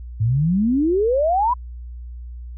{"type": "exponential sweep", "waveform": "sine", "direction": "up", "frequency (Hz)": [103.83, 1022], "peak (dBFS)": -15, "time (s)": [0.2, 1.54], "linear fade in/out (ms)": 10, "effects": ["added 60 Hz sine -31 dBFS peak until 2.57 s"]}